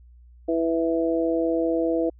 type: harmonic tone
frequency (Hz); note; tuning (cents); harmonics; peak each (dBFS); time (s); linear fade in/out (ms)
164.81; E3; 0; 2 / 3 / 4; -23 / -25 / -27; 0.48-2.1; 10
effects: added 60 Hz sine -47 dBFS peak until 2.19 s